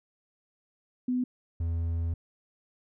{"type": "tone pair in turn", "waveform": ["sine", "triangle"], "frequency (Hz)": [250.5, 83.41], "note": ["B3", "E2"], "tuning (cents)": [25, 21], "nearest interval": "octave + perfect fifth", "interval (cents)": 1904, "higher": "first", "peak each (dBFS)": -25, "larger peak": "neither", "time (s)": [[1.08, 1.24], [1.6, 2.14]], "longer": "second", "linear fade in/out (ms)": 5, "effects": []}